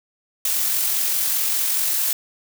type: noise with amplitude modulation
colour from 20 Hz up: blue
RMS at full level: -20 dBFS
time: 0.45-2.13 s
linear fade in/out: 2 ms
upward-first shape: sine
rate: 44.9 Hz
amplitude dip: 25%
effects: none

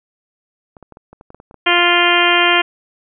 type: clicks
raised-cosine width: 1 ms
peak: -25 dBFS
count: 12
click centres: 0.768 / 0.827 / 0.923 / 0.971 / 1.13 / 1.211 / 1.304 / 1.346 / 1.401 / 1.511 / 1.543 / 1.787 s
type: harmonic tone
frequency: 349.2 Hz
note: F4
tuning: in tune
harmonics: 1 / 2 / 3 / 4 / 5 / 6 / 7 / 8 / 9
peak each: -19 / -19 / -19 / -19 / -19 / -19 / -19 / -19 / -19 dBFS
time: 1.66-2.62 s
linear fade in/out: 10 ms
effects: none

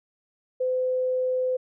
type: tone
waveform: sine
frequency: 510 Hz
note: C5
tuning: 44 cents flat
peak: -22 dBFS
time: 0.6-1.57 s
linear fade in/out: 10 ms
effects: none

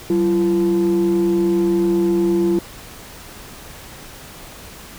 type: tone pair together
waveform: sine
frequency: 190 / 341.7 Hz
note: F#3 / F4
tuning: +46 / -38 cents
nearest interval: minor seventh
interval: 1016 cents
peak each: -18 / -13 dBFS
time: 0.1-2.59 s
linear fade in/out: 2 ms
effects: tanh soft clip ceiling -11 dBFS + pink hiss -38 dBFS RMS until 4.98 s

